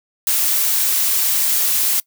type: noise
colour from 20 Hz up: blue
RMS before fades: -17 dBFS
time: 0.27-2 s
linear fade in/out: 2 ms
effects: noise-tail reverb RT60 0.1 s tail -23 dB re dry